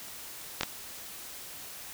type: clicks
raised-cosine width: 0.2 ms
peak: -10 dBFS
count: 2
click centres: 0.61 / 0.633 s
effects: white hiss -44 dBFS RMS until 1.93 s